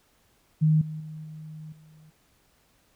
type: tone with level steps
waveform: sine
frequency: 155.56 Hz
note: D#3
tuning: in tune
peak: -17 / -32 / -36 / -38 / -50 dBFS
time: 0.61-2.11 s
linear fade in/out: 20 ms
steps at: 0.81 / 1 / 1.24 / 1.72 s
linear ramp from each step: 5 ms
effects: pink hiss -65 dBFS RMS until 2.95 s